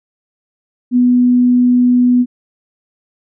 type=tone; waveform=sine; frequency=246.9 Hz; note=B3; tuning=in tune; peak=-7 dBFS; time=0.91-2.26 s; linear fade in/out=50 ms; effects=none